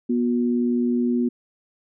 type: tone pair together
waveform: sine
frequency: 242.5 / 361.3 Hz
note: B3 / F#4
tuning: -31 / -41 cents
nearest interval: perfect fifth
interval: 690 cents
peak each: -19 / -26 dBFS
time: 0.09-1.29 s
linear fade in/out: 10 ms
effects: none